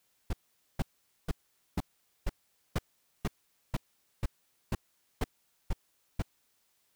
brown noise bursts, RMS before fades -28 dBFS, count 13, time 0.3-6.223 s, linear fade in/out 5 ms, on 31 ms, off 460 ms, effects white hiss -73 dBFS RMS until 6.95 s

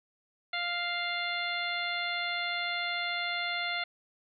harmonic tone, 698.5 Hz, F5, in tune, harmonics 1 / 2 / 3 / 4 / 5 / 6, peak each -38 / -37 / -34 / -41 / -38 / -41 dBFS, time 0.53-3.84 s, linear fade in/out 5 ms, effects none

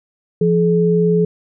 sine tone pair together, 171.74 / 426.3 Hz, F3 / G#4, -29 / +45 cents, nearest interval octave + major third, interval 1574 cents, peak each -14 dBFS, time 0.41-1.25 s, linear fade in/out 5 ms, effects none

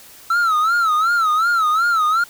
triangle tone with vibrato, 1318 Hz, E6, 1 cent flat, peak -12 dBFS, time 0.3-2.24 s, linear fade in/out 5 ms, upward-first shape sine, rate 2.7 Hz, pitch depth 130 cents each way, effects white hiss -43 dBFS RMS until 2.29 s

